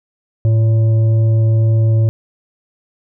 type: tone with frequency modulation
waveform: sine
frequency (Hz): 110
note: A2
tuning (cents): 0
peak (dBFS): -9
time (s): 0.45-2.09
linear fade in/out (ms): 0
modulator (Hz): 454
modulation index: 0.22
effects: none